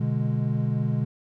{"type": "chord", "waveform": "triangle", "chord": "G# diminished", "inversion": "first", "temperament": "equal", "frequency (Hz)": [123.47, 146.83, 207.7], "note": ["B2", "D3", "G#3"], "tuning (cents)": [0, 0, 0], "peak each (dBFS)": [-23, -25, -27], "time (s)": [0, 1.05], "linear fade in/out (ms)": 10, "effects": []}